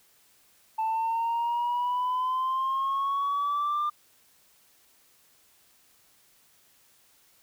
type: exponential sweep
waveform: sine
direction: up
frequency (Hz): 880 to 1200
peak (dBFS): -23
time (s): 0.78-3.9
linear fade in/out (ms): 10
effects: tanh soft clip ceiling -23 dBFS + white hiss -62 dBFS RMS until 7.42 s